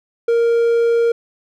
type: tone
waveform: triangle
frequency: 466.2 Hz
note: A#4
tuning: in tune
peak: -10 dBFS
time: 0.28-1.12 s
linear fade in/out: 5 ms
effects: none